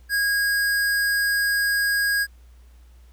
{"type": "tone", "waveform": "square", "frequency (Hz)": 1640, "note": "G#6", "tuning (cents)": -22, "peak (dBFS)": -20, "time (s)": [0.09, 2.27], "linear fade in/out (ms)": 50, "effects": ["added 60 Hz sine -46 dBFS peak until 3.12 s", "pink hiss -62 dBFS RMS until 3.12 s"]}